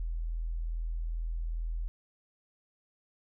sine tone, 41.2 Hz, E1, in tune, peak -31 dBFS, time 0-1.88 s, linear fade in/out 0 ms, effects none

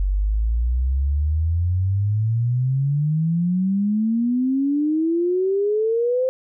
sine exponential sweep, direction up, 46.25 to 523.3 Hz, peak -17 dBFS, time 0-6.29 s, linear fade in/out 0 ms, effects none

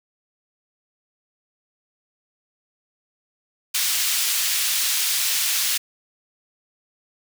pink high-pass noise, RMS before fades -22 dBFS, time 3.74-5.78 s, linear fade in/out 10 ms, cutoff 3000 Hz, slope 12 dB/octave, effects none

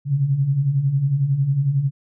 sine beating tone pair, 130.1 / 141.1 Hz, C3 / C#3, -9 / +31 cents, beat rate 11 Hz, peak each -24 / -17 dBFS, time 0.05-1.91 s, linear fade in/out 50 ms, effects none

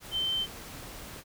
sine tone in noise, 3100 Hz, G7, 20 cents flat, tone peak -27 dBFS, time 0.11-0.47 s, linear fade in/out 50 ms, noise pink, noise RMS -44 dBFS, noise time 0-1.24 s, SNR +14 dB, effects none

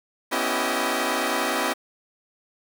10% pulse tone cluster, 248.3 / 278.1 / 329.8 / 387.6 / 627 Hz, B3 / C#4 / E4 / G4 / D#5, +9 / +6 / +1 / -20 / +13 cents, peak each -21 dBFS, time 0.31-1.74 s, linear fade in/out 20 ms, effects 8-bit

